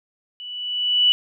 sine tone with level ramp, 2960 Hz, F#7, in tune, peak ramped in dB -33 to -11 dBFS, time 0.4-1.12 s, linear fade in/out 0 ms, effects none

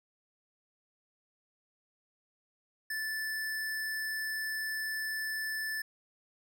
square tone, 1752 Hz, A6, 8 cents flat, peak -34 dBFS, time 2.9-5.82 s, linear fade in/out 5 ms, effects none

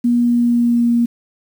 sine tone with pitch glide, 240 to 236.4 Hz, B3 to A#3, -49 to +24 cents, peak -11 dBFS, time 0.04-1.06 s, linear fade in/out 10 ms, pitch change -27 cents, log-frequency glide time 0.19-0.93 s, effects 7-bit

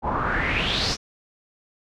pink noise with low-pass filter sweep, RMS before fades -24 dBFS, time 0.02-0.97 s, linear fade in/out 50 ms, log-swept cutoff 830 to 5800 Hz, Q 5, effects none

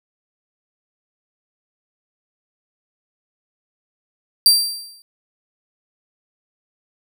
sawtooth tone with exponential decay, 4705 Hz, D8, 2 cents sharp, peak -4 dBFS, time 4.46-5.02 s, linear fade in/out 1 ms, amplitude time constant 120 ms, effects none

